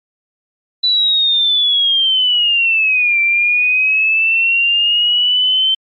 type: linear two-way sweep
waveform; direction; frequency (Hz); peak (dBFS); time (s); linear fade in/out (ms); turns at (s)
sine; down then up; 3987 to 2343 to 3103; -10; 0.83-5.75; 10; 3.2
effects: MP3 48 kbps